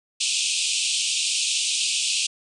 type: band-pass noise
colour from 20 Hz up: pink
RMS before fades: -24 dBFS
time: 0.2-2.27 s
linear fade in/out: 10 ms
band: 2500 to 9300 Hz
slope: 96 dB/octave
effects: none